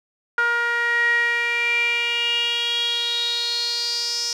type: tone with band-pass filter sweep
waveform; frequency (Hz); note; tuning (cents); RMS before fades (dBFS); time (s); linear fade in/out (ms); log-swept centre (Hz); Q
sawtooth; 473; A#4; +25; -22; 0.38-4.33; 2; 1500 to 5400; 8
effects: none